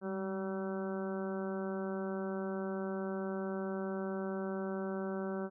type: harmonic tone with a mistuned harmonic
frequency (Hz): 191.1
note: G3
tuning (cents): -44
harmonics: 1 / 2 / 3 / 4 / 5 / 6 / 7 / 8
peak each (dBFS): -38 / -39 / -43 / -49 / -51 / -53 / -50 / -51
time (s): 0.01-5.5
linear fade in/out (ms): 50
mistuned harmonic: 1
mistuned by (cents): +38
effects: none